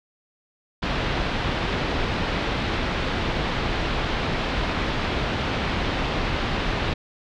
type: low-pass noise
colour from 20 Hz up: pink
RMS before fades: -25 dBFS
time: 0.82-6.94 s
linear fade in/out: 10 ms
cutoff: 3900 Hz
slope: 24 dB/octave
effects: none